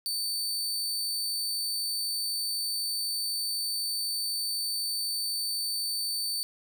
sawtooth tone, 4552 Hz, C#8, 45 cents sharp, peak -26 dBFS, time 0.06-6.43 s, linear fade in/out 0 ms, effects none

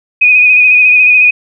sine tone with vibrato, 2489 Hz, D#7, in tune, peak -3 dBFS, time 0.21-1.31 s, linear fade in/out 10 ms, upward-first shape sine, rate 14 Hz, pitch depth 31 cents each way, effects none

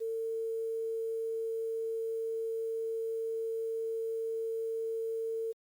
sine tone with quantisation, 451 Hz, A4, 43 cents sharp, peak -32 dBFS, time 0-5.53 s, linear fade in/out 20 ms, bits 10, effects Opus 48 kbps

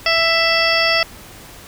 harmonic tone, 662 Hz, E5, 7 cents sharp, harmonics 1 / 2 / 3 / 4 / 5 / 7 / 8, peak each -20 / -22 / -19 / -20 / -24 / -22 / -21 dBFS, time 0.06-1.03 s, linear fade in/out 2 ms, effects pink hiss -39 dBFS RMS until 1.67 s

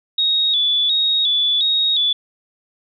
sine tone with vibrato, 3604 Hz, A7, 41 cents sharp, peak -14 dBFS, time 0.18-2.13 s, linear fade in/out 5 ms, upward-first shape square, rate 1.4 Hz, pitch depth 73 cents each way, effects none

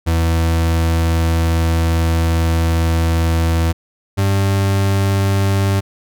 40% pulse tone pair in turn, 82.4 / 98.2 Hz, E2 / G2, 0 / +4 cents, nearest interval minor third, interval 304 cents, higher second, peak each -12 dBFS, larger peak neither, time 0.06-3.73 / 4.17-5.81 s, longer first, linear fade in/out 20 ms, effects none

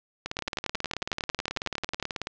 two click trains, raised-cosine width 0.2 ms, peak -11 / -13 dBFS, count 19 / 38, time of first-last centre 0.39-2.026 / 0.26-2.271 s, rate 11 / 18.4 Hz, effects low-pass 6000 Hz 12 dB/octave

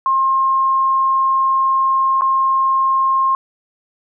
sine tone with dropouts, 1066 Hz, C6, 32 cents sharp, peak -12 dBFS, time 0.06-3.35 s, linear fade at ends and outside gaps 1 ms, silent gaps 2.21-2.219 s, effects none

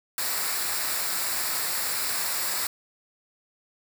white noise with comb filter, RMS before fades -28 dBFS, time 0.18-2.67 s, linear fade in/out 2 ms, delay 0.32 ms, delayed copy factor -0.6, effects none

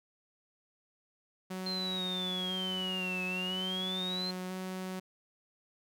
sawtooth tone with vibrato, 185 Hz, F#3, in tune, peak -33 dBFS, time 1.5-5 s, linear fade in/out 10 ms, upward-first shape square, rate 1 Hz, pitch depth 12 cents each way
sine exponential two-way sweep, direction down then up, 4186 to 2586 to 4186 Hz, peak -34 dBFS, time 1.66-4.31 s, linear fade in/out 5 ms, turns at 3.25 s
effects none

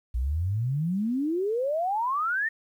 sine exponential sweep, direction up, 57.3 to 1864.7 Hz, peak -24 dBFS, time 0.14-2.49 s, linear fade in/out 10 ms, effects 10-bit

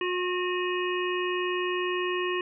harmonic tone with a mistuned harmonic, 360 Hz, F#4, 47 cents flat, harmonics 1 / 3 / 5 / 7 / 8, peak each -28 / -33 / -35 / -36 / -37 dBFS, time 0.01-2.41 s, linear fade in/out 2 ms, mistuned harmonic 5, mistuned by +37 cents, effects none

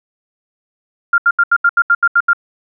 sine tone bursts, 1396.9 Hz, F6, in tune, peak -7 dBFS, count 10, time 1.13-2.333 s, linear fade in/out 5 ms, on 51 ms, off 77 ms, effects none

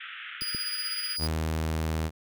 pink band-pass noise, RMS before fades -41 dBFS, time 0-1.17 s, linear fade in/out 10 ms, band 1300 to 3400 Hz, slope 96 dB/octave
40% pulse tone with tremolo, 4900 Hz, D#8, 27 cents flat, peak -27 dBFS, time 0.41-1.27 s, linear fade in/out 0 ms, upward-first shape triangle, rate 16 Hz, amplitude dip 50%
clicks, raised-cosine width 3 ms, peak -30 / -24 / -34 dBFS, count 3, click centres 0.42 / 0.548 / 1.296 s
sawtooth tone, 79.5 Hz, D#2, 38 cents sharp, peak -23 dBFS, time 1.18-2.11 s, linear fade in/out 50 ms
effects none

